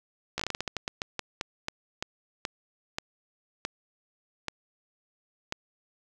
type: slowing click train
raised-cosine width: 0.2 ms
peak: -13 dBFS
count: 21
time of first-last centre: 0.38-5.524 s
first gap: 15 ms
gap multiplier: 1.25
effects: none